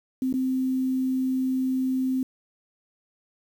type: tone with dropouts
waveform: sine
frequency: 260 Hz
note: C4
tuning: 11 cents flat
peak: -22 dBFS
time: 0.22-2.23 s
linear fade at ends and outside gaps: 2 ms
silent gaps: 0.327-0.339 s
effects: 8-bit